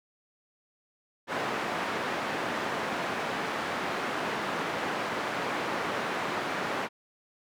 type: band-pass noise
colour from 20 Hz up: white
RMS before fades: -32 dBFS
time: 1.27-6.89 s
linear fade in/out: 50 ms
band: 180 to 1500 Hz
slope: 12 dB/octave
effects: none